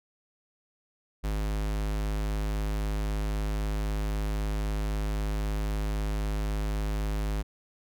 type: tone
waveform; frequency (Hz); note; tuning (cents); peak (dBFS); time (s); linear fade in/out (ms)
square; 51.91; G#1; 0; -28; 1.23-7.43; 20
effects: none